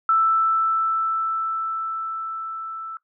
sine tone with level ramp, 1323 Hz, E6, 6 cents sharp, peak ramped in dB -14 to -30 dBFS, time 0.09-2.97 s, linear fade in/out 2 ms, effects noise-tail reverb RT60 0.1 s tail -17 dB re dry

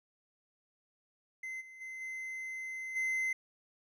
triangle tone with level steps, 2061 Hz, C7, 27 cents flat, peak -37 / -48 / -40 / -37 / -29 dBFS, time 1.43-3.33 s, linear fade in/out 5 ms, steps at 1.6 / 1.8 / 2 / 2.95 s, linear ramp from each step 20 ms, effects none

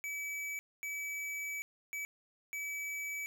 square tone bursts at uneven times, 2292 Hz, D7, 43 cents flat, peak -38 dBFS, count 4, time 0.04-0.59 / 0.83-1.62 / 1.93-2.05 / 2.53-3.26 s, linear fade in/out 0 ms, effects none

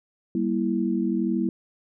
sine chord, E diminished, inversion first, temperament equal with one note detuned, 196 / 237.3 / 329.6 Hz, G3 / Bb3 / E4, 0 / +31 / 0 cents, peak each -26 dBFS, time 0.35-1.49 s, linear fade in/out 2 ms, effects none

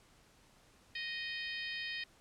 harmonic tone, 622 Hz, D#5, 1 cent flat, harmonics 3 / 4 / 5 / 6 / 7 / 8, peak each -42 / -44 / -46 / -48 / -49 / -50 dBFS, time 0.95-2.04 s, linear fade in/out 5 ms, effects pink hiss -65 dBFS RMS until 2.2 s + low-pass 10000 Hz 12 dB/octave

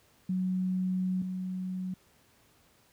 sine tone pair in turn, 185 / 185 Hz, F#3 / F#3, 0 / 0 cents, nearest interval unison, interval 0 cents, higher neither, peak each -27 / -32 dBFS, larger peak first, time 0.29-1.22 / 1.22-1.94 s, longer first, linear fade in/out 5 ms, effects pink hiss -64 dBFS RMS until 2.92 s + high-pass 60 Hz 12 dB/octave

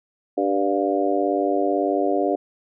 harmonic tone with a mistuned harmonic, 98 Hz, G2, in tune, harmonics 3 / 4 / 5 / 6 / 7, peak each -24 / -24 / -27 / -25 / -25 dBFS, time 0.37-2.36 s, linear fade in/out 10 ms, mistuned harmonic 7, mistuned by +44 cents, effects none

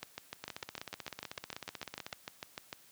two click trains, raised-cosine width 0.2 ms, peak -23 / -22 dBFS, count 28 / 19, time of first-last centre 0.44-2.127 / 0.03-2.729 s, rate 16 / 6.67 Hz, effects white hiss -61 dBFS RMS until 2.91 s + high-pass 80 Hz 12 dB/octave

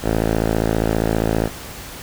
5% pulse tone with low-pass filter, 55 Hz, A1, in tune, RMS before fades -19 dBFS, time 0.02-1.5 s, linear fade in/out 50 ms, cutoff 1400 Hz, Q 0.57, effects pink hiss -34 dBFS RMS until 2.02 s

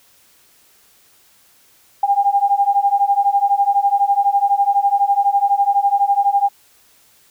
sine beating tone pair, 796 / 808 Hz, G5 / G#5, +26 / -48 cents, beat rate 12 Hz, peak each -16 / -15 dBFS, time 2.03-6.49 s, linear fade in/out 5 ms, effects white hiss -53 dBFS RMS until 7.3 s

